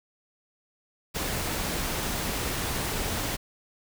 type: noise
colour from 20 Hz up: pink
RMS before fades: -30 dBFS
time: 1.14-3.37 s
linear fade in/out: 20 ms
effects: none